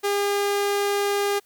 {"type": "tone", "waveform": "sawtooth", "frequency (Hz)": 404.6, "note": "G#4", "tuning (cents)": -45, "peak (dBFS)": -17, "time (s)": [0.03, 1.4], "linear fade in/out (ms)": 20, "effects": ["white hiss -61 dBFS RMS until 1.45 s"]}